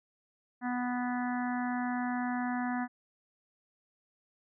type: harmonic tone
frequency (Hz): 246.9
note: B3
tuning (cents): 0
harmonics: 1 / 3 / 4 / 5 / 6 / 7 / 8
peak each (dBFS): -32 / -37 / -42 / -45 / -44 / -42 / -48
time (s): 0.61-2.88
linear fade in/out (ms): 50
effects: none